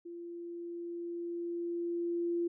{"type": "tone with level ramp", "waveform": "sine", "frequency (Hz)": 343.4, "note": "F4", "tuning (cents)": -29, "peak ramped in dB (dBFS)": [-42, -29], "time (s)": [0.05, 2.48], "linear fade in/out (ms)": 10, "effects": []}